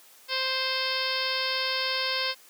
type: harmonic tone with a mistuned harmonic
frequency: 523.3 Hz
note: C5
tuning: in tune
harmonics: 1 / 2 / 3 / 4 / 5 / 6 / 7 / 8 / 9 / 10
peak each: -35 / -35 / -35 / -35 / -35 / -35 / -35 / -35 / -35 / -35 dBFS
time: 0.28-2.35 s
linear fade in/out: 50 ms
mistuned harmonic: 8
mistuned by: +33 cents
effects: white hiss -54 dBFS RMS until 2.49 s + high-pass 300 Hz 12 dB/octave